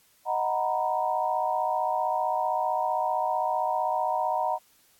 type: chord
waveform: sine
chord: B major seventh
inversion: first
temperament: equal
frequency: 622.3 / 740 / 932.3 / 987.8 Hz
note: D#5 / F#5 / A#5 / B5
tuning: 0 / 0 / 0 / 0 cents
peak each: -31 / -28 / -28 / -34 dBFS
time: 0.25-4.59 s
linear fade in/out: 50 ms
effects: white hiss -62 dBFS RMS until 4.99 s + AAC 64 kbps